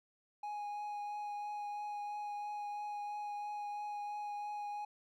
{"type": "tone with vibrato", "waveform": "triangle", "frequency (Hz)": 829, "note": "G#5", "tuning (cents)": -3, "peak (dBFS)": -37, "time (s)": [0.43, 4.85], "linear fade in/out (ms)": 5, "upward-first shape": "triangle", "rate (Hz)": 3, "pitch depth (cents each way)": 13, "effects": []}